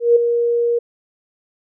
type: tone with ADSR envelope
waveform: sine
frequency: 472.6 Hz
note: A#4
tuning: 24 cents sharp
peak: -6 dBFS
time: 0-0.79 s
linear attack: 160 ms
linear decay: 8 ms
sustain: -8 dB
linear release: 9 ms
effects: none